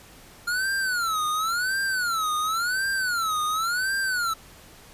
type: tone with vibrato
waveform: square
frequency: 1396.9 Hz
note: F6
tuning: in tune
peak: -24 dBFS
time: 0.47-4.34 s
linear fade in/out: 10 ms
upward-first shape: sine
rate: 0.93 Hz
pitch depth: 220 cents each way
effects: pink hiss -49 dBFS RMS until 4.93 s + resampled to 32000 Hz